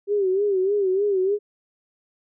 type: tone with vibrato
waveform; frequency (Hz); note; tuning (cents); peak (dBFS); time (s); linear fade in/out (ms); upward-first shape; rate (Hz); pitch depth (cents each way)
sine; 392; G4; 0; -18; 0.07-1.39; 50; sine; 3.3; 100
effects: none